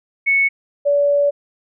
sine tone pair in turn, 2210 / 573.6 Hz, C#7 / D5, -6 / -41 cents, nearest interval octave + major seventh, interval 2335 cents, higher first, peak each -12 dBFS, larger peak neither, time 0.26-0.49 / 0.85-1.31 s, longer second, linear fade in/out 20 ms, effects none

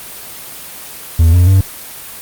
triangle tone with pitch steps, 82.1 / 88.5 / 95.4 Hz, E2 / F2 / G2, -6 / +23 / -47 cents, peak -3 dBFS, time 1.19-1.61 s, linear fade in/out 5 ms, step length 140 ms, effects white hiss -30 dBFS RMS until 2.21 s + Opus 32 kbps

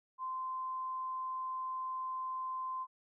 sine tone, 1037 Hz, C6, 16 cents flat, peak -36 dBFS, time 0.18-2.87 s, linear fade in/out 50 ms, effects none

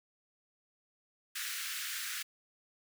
pink high-pass noise, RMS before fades -39 dBFS, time 1.35-2.23 s, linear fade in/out 10 ms, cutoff 1400 Hz, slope 48 dB/octave, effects none

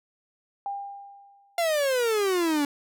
sine tone with exponential decay, 800 Hz, G5, 35 cents sharp, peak -27 dBFS, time 0.66-1.72 s, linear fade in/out 1 ms, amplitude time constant 230 ms
45% pulse exponential sweep, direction down, 698 to 281.8 Hz, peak -22 dBFS, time 1.58-2.65 s, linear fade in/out 2 ms
effects none

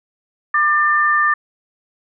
sine tone pair together, 1195 / 1789.2 Hz, D6 / A6, +30 / +28 cents, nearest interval perfect fifth, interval 698 cents, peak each -15 / -15 dBFS, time 0.54-1.34 s, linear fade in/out 5 ms, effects none

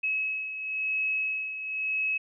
sine beating tone pair, 2570 / 2570.97 Hz, E7 / E7, -45 / -44 cents, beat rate 0.97 Hz, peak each -28 / -35 dBFS, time 0.03-2.18 s, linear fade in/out 10 ms, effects none

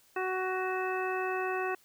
harmonic tone, 372.9 Hz, F#4, 14 cents sharp, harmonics 1 / 2 / 3 / 4 / 5 / 7, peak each -33 / -36 / -38 / -39 / -40 / -41 dBFS, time 0.16-1.75 s, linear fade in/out 5 ms, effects white hiss -64 dBFS RMS until 1.84 s

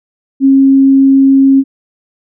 sine tone, 270.7 Hz, C#4, 41 cents flat, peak -3 dBFS, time 0.4-1.64 s, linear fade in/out 50 ms, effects none

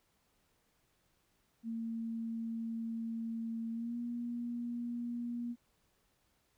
sine tone with pitch glide, 227.7 to 238.6 Hz, A#3 to A#3, -40 to +41 cents, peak -36 dBFS, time 1.63-5.56 s, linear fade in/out 50 ms, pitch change +81 cents, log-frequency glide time 3.72-3.97 s, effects pink hiss -75 dBFS RMS until 6.57 s

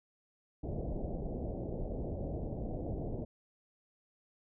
pink low-pass noise, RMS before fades -38 dBFS, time 0.63-3.25 s, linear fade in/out 10 ms, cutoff 680 Hz, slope 48 dB/octave, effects none

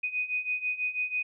sine beating tone pair, 2489 / 2495.1 Hz, D#7 / D#7, 0 / +4 cents, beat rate 6.1 Hz, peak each -33 / -30 dBFS, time 0.03-1.23 s, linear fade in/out 10 ms, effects none

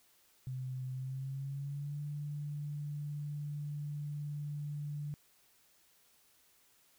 sine tone with pitch glide, 129.3 to 146.82 Hz, C3 to D3, -20 to 0 cents, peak -37 dBFS, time 0.47-5.14 s, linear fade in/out 0 ms, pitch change +220 cents, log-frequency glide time 0.93-2.01 s, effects white hiss -68 dBFS RMS until 6.98 s

